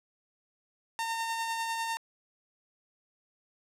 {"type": "tone with tremolo", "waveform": "sawtooth", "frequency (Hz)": 911, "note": "A#5", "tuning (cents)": -40, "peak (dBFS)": -26, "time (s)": [0.99, 1.97], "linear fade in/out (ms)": 0, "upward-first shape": "sine", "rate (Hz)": 10, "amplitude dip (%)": 30, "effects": ["low-pass 12000 Hz 12 dB/octave"]}